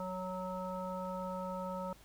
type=harmonic tone; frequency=185 Hz; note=F#3; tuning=in tune; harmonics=1 / 3 / 5 / 7; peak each=-42 / -41 / -43 / -46 dBFS; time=0-1.93 s; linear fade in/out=2 ms; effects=added 50 Hz sine -61 dBFS peak until 2.04 s + pink hiss -61 dBFS RMS until 2.04 s